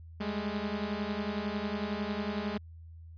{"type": "beating tone pair", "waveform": "sawtooth", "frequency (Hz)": [201.9, 212.9], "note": ["G#3", "G#3"], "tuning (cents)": [-49, 43], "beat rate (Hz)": 11, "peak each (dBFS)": -31, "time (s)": [0.2, 2.58], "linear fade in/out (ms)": 10, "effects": ["added 82 Hz sine -46 dBFS peak until 3.17 s", "resampled to 11025 Hz"]}